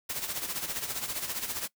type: noise with tremolo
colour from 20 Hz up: white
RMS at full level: -32 dBFS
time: 0.09-1.68 s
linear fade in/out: 10 ms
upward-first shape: sine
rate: 15 Hz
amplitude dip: 65%
effects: noise-tail reverb RT60 0.1 s tail -21 dB re dry